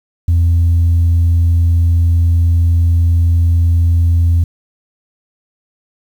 sine tone, 84.6 Hz, E2, 45 cents sharp, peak -6 dBFS, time 0.28-4.44 s, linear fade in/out 5 ms, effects tanh soft clip ceiling -6 dBFS + 7-bit

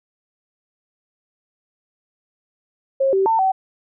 sine tone with pitch steps, 539 / 385.9 / 898 / 763 Hz, C#5 / G4 / A5 / G5, -49 / -27 / +35 / -47 cents, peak -14 dBFS, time 3-3.52 s, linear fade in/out 10 ms, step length 130 ms, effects none

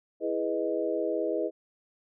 sine chord, E major seventh, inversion none, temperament equal, 329.6 / 415.3 / 493.9 / 622.3 Hz, E4 / G#4 / B4 / D#5, 0 / 0 / 0 / 0 cents, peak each -32 dBFS, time 0.2-1.51 s, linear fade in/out 50 ms, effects none

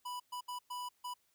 square tone bursts at uneven times, 987.8 Hz, B5, in tune, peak -40 dBFS, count 5, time 0.05-0.2 / 0.32-0.41 / 0.48-0.59 / 0.7-0.89 / 1.04-1.14 s, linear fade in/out 10 ms, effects white hiss -75 dBFS RMS until 1.34 s

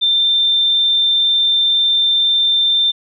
sine tone, 3578 Hz, A7, 28 cents sharp, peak -11 dBFS, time 0.01-2.92 s, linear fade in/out 20 ms, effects none

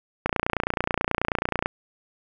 click train, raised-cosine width 0.5 ms, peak -7 dBFS, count 42, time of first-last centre 0.26-1.659 s, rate 29.3 Hz, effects none

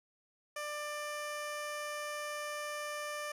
15% pulse tone with low-pass filter, 594 Hz, D5, 20 cents sharp, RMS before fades -40 dBFS, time 0.56-3.32 s, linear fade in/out 5 ms, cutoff 12000 Hz, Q 0.94, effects none

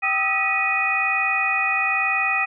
sine tone cluster, 776 / 1239 / 1300 / 1938 / 2486 Hz, G5 / D#6 / E6 / B6 / D#7, -18 / -8 / -24 / -33 / -2 cents, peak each -27 / -29 / -29 / -25 / -21 dBFS, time 0.02-2.46 s, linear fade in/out 20 ms, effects none

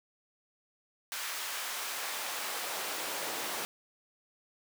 pink noise with high-pass filter sweep, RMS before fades -37 dBFS, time 1.12-3.65 s, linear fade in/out 0 ms, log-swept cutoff 1300 to 410 Hz, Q 0.81, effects none

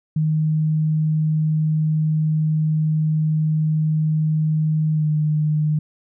sine tone with pitch glide, 155.56 to 152.53 Hz, D#3 to D#3, 0 to -34 cents, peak -16 dBFS, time 0.16-5.79 s, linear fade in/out 5 ms, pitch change -34 cents, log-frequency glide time 4.93-5.07 s, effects none

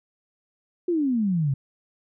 sine exponential sweep, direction down, 364.3 to 130.4 Hz, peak -20 dBFS, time 0.88-1.54 s, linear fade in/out 5 ms, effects none

